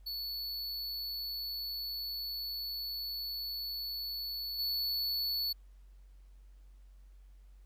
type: tone with level steps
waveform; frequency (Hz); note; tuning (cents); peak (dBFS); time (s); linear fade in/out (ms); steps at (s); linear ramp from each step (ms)
square; 4435; C#8; 0; -37 / -32; 0.06-5.53; 10; 4.58; 20
effects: added 47 Hz sine -53 dBFS peak until 7.65 s + pink hiss -75 dBFS RMS until 7.65 s